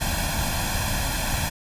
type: noise with comb filter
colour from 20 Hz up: pink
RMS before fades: -25 dBFS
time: 0-1.5 s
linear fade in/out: 20 ms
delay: 1.2 ms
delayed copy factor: +0.8
effects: resampled to 32000 Hz